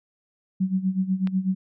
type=tone with tremolo; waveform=sine; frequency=188.4 Hz; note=F#3; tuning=32 cents sharp; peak=-18 dBFS; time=0.6-1.55 s; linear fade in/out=10 ms; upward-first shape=sine; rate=8.1 Hz; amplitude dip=80%
type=click; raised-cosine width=0.3 ms; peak=-21 dBFS; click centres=1.273 s
effects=none